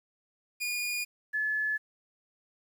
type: tone pair in turn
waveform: sawtooth / sine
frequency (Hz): 2439 / 1719.9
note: D#7 / A6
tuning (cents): -35 / -40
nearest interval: tritone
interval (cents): 605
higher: first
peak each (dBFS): -27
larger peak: neither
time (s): 0.6-1.05 / 1.33-1.78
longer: neither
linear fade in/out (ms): 20
effects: 10-bit